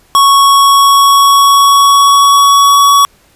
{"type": "tone with pitch glide", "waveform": "square", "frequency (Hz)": [1108.7, 1126.8], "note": ["C#6", "C#6"], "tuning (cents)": [0, 28], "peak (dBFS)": -4, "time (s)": [0.15, 3.05], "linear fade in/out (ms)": 0, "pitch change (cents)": 28, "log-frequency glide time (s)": [0.35, 2.81], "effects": ["pink hiss -48 dBFS RMS until 3.35 s", "resampled to 32000 Hz"]}